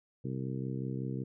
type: harmonic tone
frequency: 65.4 Hz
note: C2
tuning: in tune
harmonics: 2 / 3 / 4 / 5 / 6 / 7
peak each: -36 / -40 / -42 / -44 / -46 / -47 dBFS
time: 0.24-1.24 s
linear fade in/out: 10 ms
effects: none